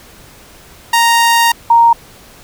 sawtooth / sine tone pair in turn, 931 / 931 Hz, A#5 / A#5, -2 / -2 cents, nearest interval unison, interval 0 cents, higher neither, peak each -4 dBFS, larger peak neither, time 0.93-1.52 / 1.7-1.93 s, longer first, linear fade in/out 5 ms, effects pink hiss -40 dBFS RMS until 2.43 s

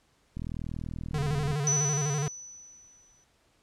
click train, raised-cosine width 5 ms, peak -24 dBFS, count 48, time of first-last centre 0.37-1.53 s, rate 40.5 Hz
square tone with vibrato, 145.1 Hz, D3, 21 cents flat, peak -28 dBFS, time 1.14-2.28 s, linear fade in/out 2 ms, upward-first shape square, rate 12 Hz, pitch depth 73 cents each way
sine tone with exponential decay, 5970 Hz, F#8, 15 cents sharp, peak -22 dBFS, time 1.67-3.24 s, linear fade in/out 1 ms, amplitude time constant 340 ms
effects pink hiss -67 dBFS RMS until 3.62 s + low-pass 9000 Hz 12 dB/octave

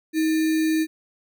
sine tone with sample-and-hold, 316.8 Hz, D#4, 31 cents sharp, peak -18 dBFS, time 0.13-0.87 s, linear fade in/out 50 ms, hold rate 2100 Hz, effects none

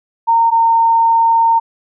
sine tone pair in turn, 919 / 915.2 Hz, A#5 / A#5, -25 / -32 cents, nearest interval unison, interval 7 cents, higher first, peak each -8 dBFS, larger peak neither, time 0.27-0.51 / 0.51-1.6 s, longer second, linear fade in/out 20 ms, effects none

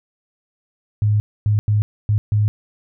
sine tone bursts at uneven times, 105.2 Hz, G#2, 23 cents sharp, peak -13 dBFS, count 5, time 1.02-1.2 / 1.46-1.59 / 1.68-1.82 / 2.09-2.18 / 2.32-2.48 s, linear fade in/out 0 ms, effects none

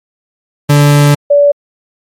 40% pulse / sine tone pair in turn, 145.3 / 575.4 Hz, D3 / D5, -18 / -36 cents, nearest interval 2 octaves, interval 2382 cents, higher second, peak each -3 dBFS, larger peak neither, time 0.69-1.15 / 1.3-1.52 s, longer first, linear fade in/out 10 ms, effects MP3 64 kbps

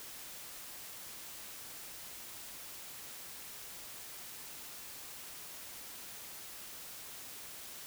silence, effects white hiss -48 dBFS RMS until 7.86 s

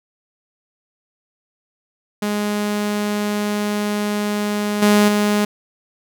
sawtooth tone with level steps, 207.7 Hz, G#3, in tune, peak -15 / -7 / -11 dBFS, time 2.22-5.45 s, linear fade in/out 5 ms, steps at 4.82 / 5.08 s, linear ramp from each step 5 ms, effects none

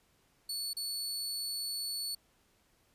sawtooth tone with dropouts, 4435 Hz, C#8, in tune, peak -32 dBFS, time 0.49-2.15 s, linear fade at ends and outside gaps 5 ms, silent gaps 0.733-0.767 s, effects pink hiss -70 dBFS RMS until 2.94 s + resampled to 32000 Hz

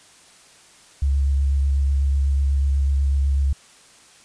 sine tone with vibrato, 69.2 Hz, C#2, 2 cents flat, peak -16 dBFS, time 1.02-3.53 s, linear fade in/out 5 ms, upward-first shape sine, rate 8.1 Hz, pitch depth 21 cents each way, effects white hiss -50 dBFS RMS until 4.24 s + resampled to 22050 Hz

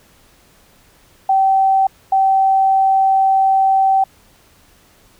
sine tone pair in turn, 772 / 772 Hz, G5 / G5, -27 / -27 cents, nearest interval unison, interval 0 cents, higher neither, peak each -10 dBFS, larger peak neither, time 1.29-1.87 / 2.12-4.04 s, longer second, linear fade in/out 5 ms, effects pink hiss -51 dBFS RMS until 5.19 s

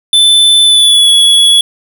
square tone with pitch glide, 3520 to 3377 Hz, A7 to G#7, 0 to +28 cents, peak -4 dBFS, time 0.13-1.61 s, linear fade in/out 2 ms, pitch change -72 cents, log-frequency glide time 0.65-1.09 s, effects none

